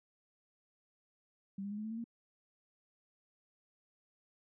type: tone with pitch steps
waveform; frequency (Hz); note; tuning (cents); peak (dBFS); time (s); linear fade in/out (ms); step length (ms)
sine; 196 / 201.6 / 207.4 / 213.4 / 219.5 / 225.8 / 232.3; G3 / G3 / G#3 / G#3 / A3 / A3 / A#3; 0 / +49 / -2 / +47 / -4 / +45 / -6; -38; 1.58-2.042; 5; 66
effects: none